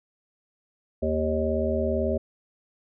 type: harmonic tone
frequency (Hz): 78.2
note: D#2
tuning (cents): +9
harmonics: 1 / 3 / 5 / 7 / 8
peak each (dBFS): -29 / -29 / -29 / -29 / -29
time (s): 1.02-2.18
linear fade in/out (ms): 10
effects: none